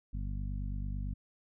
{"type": "harmonic tone", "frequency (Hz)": 49, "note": "G1", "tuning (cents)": 0, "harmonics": [1, 2, 3, 4, 5], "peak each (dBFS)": [-35, -41, -45, -47, -49], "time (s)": [0.13, 1.14], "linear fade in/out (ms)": 10, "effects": []}